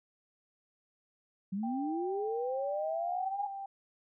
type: linear sweep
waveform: sine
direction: up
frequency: 185 to 830.6 Hz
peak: -32 dBFS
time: 1.52-3.47 s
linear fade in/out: 10 ms
type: tone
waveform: sine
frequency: 787 Hz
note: G5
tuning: 7 cents sharp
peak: -38 dBFS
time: 1.63-3.66 s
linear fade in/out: 5 ms
effects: none